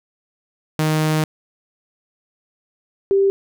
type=tone pair in turn; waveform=sawtooth / sine; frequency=155.56 / 392.7 Hz; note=D#3 / G4; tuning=0 / +3 cents; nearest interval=octave + major third; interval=1603 cents; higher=second; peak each=-12 / -12 dBFS; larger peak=neither; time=0.79-1.24 / 3.11-3.3 s; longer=first; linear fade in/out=0 ms; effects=none